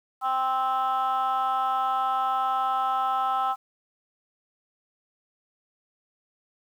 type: chord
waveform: sine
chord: C major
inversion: second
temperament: just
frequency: 784.9 / 1046.5 / 1308.1 Hz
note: G5 / C6 / E6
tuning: +2 / 0 / -14 cents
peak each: -24 / -28 / -25 dBFS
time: 0.21-3.56 s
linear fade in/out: 50 ms
effects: tanh soft clip ceiling -18 dBFS + 9-bit